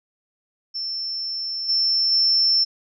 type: tone with level steps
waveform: sine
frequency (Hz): 5360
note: E8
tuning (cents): +28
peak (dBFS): -25 / -17 / -15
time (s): 0.74-2.65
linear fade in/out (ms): 20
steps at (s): 1.68 / 2.11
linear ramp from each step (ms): 20
effects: none